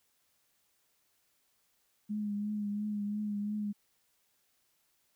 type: tone with vibrato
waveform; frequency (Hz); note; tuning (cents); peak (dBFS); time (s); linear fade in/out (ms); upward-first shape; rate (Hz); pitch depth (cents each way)
sine; 207.7; G#3; 0; -32; 2.09-3.73; 20; triangle; 2.9; 38
effects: white hiss -74 dBFS RMS until 5.15 s